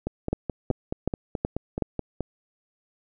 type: two click trains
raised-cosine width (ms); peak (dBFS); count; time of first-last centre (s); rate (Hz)
2; -14 / -10; 11 / 5; 0.07-2.207 / 0.33-1.823; 4.68 / 2.68
effects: none